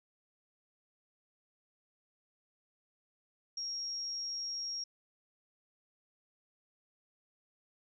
sine tone, 5588 Hz, F8, in tune, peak -36 dBFS, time 3.57-4.84 s, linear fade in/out 5 ms, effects none

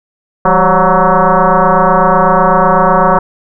sine tone with frequency modulation, 200 Hz, G3, 35 cents sharp, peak -5 dBFS, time 0.45-3.19 s, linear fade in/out 5 ms, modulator 186 Hz, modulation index 6.2, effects none

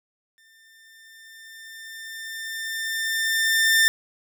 sawtooth tone with exponential growth, 1795 Hz, A6, 34 cents sharp, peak -11 dBFS, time 0.38-3.88 s, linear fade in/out 0 ms, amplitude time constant 760 ms, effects none

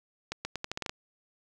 accelerating click train, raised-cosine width 0.2 ms, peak -16 dBFS, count 9, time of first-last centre 0.32-0.895 s, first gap 130 ms, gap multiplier 0.82, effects none

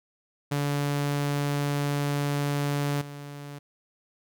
sawtooth tone with level steps, 143.7 Hz, D3, 37 cents flat, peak -21 / -34 dBFS, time 0.51-3.59 s, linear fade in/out 10 ms, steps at 3.01 s, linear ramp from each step 5 ms, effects none

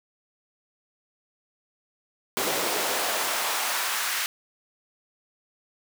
pink noise with high-pass filter sweep, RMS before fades -27 dBFS, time 2.37-4.26 s, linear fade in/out 0 ms, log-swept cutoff 340 to 1500 Hz, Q 1.1, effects none

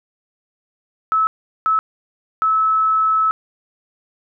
sine tone bursts at uneven times, 1300 Hz, E6, 24 cents flat, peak -13 dBFS, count 3, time 1.12-1.27 / 1.66-1.79 / 2.42-3.31 s, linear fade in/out 0 ms, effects none

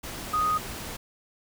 sine tone in noise, 1244.5 Hz, D#6, in tune, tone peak -22 dBFS, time 0.33-0.58 s, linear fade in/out 10 ms, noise pink, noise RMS -37 dBFS, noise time 0.03-0.97 s, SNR +12 dB, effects none

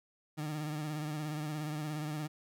30% pulse tone with vibrato, 151.9 Hz, D#3, 41 cents flat, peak -33 dBFS, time 0.37-2.28 s, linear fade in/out 20 ms, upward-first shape triangle, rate 17 Hz, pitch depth 59 cents each way, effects none

